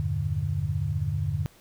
sine chord, E half-diminished seventh, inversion none, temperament equal, 82.41 / 98 / 116.54 / 146.83 Hz, E2 / G2 / Bb2 / D3, 0 / 0 / 0 / 0 cents, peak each -32 / -29 / -34 / -29 dBFS, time 0-1.46 s, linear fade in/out 0 ms, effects pink hiss -56 dBFS RMS until 1.6 s

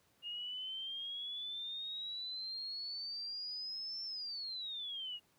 sine exponential two-way sweep, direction up then down, 2835 to 5390 to 2835 Hz, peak -40 dBFS, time 0.22-5.2 s, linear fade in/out 50 ms, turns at 4.04 s, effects pink hiss -72 dBFS RMS until 5.38 s + high-pass 100 Hz 12 dB/octave

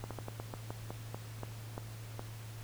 slowing click train, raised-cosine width 1 ms, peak -26 dBFS, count 12, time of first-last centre 0.04-2.194 s, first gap 67 ms, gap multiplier 1.2, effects added 111 Hz sine -44 dBFS peak until 2.63 s + pink hiss -53 dBFS RMS until 2.63 s

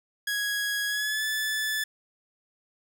sawtooth tone with pitch glide, 1661.2 to 1739.8 Hz, G#6 to A6, 0 to -20 cents, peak -23 dBFS, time 0.27-1.84 s, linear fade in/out 5 ms, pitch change +80 cents, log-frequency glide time 0.87-1.24 s, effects none

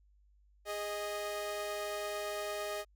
sawtooth tone pair together, 411.9 / 622.3 Hz, G#4 / D#5, -14 / 0 cents, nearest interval perfect fifth, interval 714 cents, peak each -37 / -34 dBFS, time 0.65-2.85 s, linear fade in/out 50 ms, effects added 50 Hz sine -63 dBFS peak until 2.95 s

